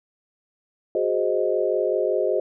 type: chord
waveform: sine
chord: Ab dominant seventh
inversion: third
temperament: equal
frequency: 370 / 415.3 / 523.3 / 622.3 Hz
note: Gb4 / Ab4 / C5 / Eb5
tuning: 0 / 0 / 0 / 0 cents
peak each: -25 dBFS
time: 0.95-2.4 s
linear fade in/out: 2 ms
effects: none